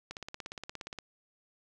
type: click train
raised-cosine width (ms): 0.2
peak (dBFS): -23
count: 16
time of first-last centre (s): 0.11-0.987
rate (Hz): 17.1
effects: none